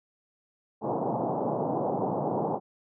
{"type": "band-pass noise", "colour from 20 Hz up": "white", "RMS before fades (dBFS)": -29, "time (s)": [0.81, 2.6], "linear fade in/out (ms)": 50, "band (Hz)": [120, 900], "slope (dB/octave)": 48, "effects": []}